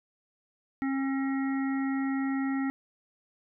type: harmonic tone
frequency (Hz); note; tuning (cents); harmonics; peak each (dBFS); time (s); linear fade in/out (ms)
270.4; C#4; -43; 1 / 3 / 5 / 7 / 8; -27 / -40 / -42 / -40 / -48; 0.82-2.7; 0
effects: none

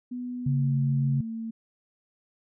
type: tone with pitch glide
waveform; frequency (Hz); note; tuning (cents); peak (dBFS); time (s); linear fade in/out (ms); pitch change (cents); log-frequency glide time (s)
sine; 247.2 to 225.4; B3 to A3; +2 to +42; -31; 0.11-1.51; 10; -160; 0.43-0.75
type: tone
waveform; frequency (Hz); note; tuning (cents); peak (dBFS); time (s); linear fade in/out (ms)
sine; 138.5; C#3; -1; -22; 0.46-1.21; 5
effects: none

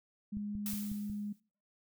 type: tone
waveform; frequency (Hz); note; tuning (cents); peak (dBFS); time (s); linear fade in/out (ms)
sine; 206.6; G#3; -9; -36; 0.32-1.33; 10
type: click train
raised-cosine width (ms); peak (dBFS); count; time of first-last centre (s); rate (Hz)
5; -33; 5; 0.37-1.099; 5.49
type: noise with exponential decay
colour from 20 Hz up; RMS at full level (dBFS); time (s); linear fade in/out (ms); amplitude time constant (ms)
blue; -38; 0.66-1.4; 1; 160
effects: noise-tail reverb RT60 0.4 s tail -23 dB re dry

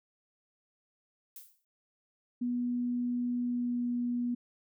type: noise with exponential decay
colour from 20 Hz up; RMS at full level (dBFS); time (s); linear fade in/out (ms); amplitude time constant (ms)
violet; -44; 1.36-1.65; 2; 62
type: tone with pitch glide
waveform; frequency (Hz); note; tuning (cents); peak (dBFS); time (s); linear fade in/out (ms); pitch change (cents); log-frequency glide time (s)
sine; 244 to 242.3; B3 to B3; -21 to -33; -29; 2.41-4.35; 10; -12; 3.41-3.85
effects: none

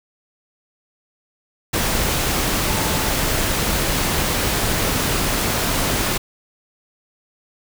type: tone in noise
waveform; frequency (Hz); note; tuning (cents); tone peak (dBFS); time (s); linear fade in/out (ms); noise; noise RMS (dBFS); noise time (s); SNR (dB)
sine; 880; A5; 0; -31; 2.68-3.11; 10; pink; -20; 1.73-6.18; -14
effects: none

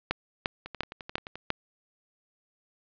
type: two click trains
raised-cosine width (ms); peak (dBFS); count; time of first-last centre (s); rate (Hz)
0.3; -10 / -23; 5 / 9; 0.11-1.504 / 0.66-1.356; 2.87 / 11.5
effects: resampled to 11025 Hz + 8-bit

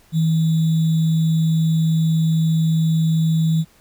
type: tone with sample-and-hold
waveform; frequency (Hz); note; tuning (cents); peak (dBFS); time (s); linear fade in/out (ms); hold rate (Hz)
sine; 161.2; E3; -38; -14; 0.12-3.65; 50; 3675
effects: pink hiss -54 dBFS RMS until 3.8 s

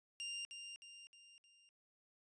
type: tone with echo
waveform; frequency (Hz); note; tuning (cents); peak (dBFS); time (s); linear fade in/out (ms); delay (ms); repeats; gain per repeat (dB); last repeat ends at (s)
sawtooth; 2794; F7; 0; -39; 0.2-0.45; 0; 310; 4; -6; 1.69
effects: resampled to 22050 Hz

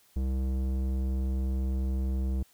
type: tone with low-pass filter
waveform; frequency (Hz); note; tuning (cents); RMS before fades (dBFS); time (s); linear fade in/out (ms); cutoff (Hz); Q
square; 65.41; C2; 0; -29; 0.16-2.43; 5; 350; 0.63
effects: white hiss -63 dBFS RMS until 2.53 s

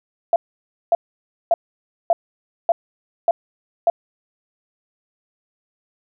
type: tone bursts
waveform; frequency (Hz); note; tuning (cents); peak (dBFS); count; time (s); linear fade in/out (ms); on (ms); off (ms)
sine; 678; E5; +49; -11; 7; 0.33-3.9; 2; 30; 560
effects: none

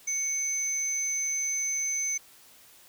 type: tone pair together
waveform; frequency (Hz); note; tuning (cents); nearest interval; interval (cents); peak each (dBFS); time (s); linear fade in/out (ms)
sine; 2217 / 6149; C#7 / G8; 0 / -34; octave + tritone; 1766; -34 / -26; 0.07-2.18; 10
effects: tanh soft clip ceiling -23 dBFS + white hiss -55 dBFS RMS until 2.88 s

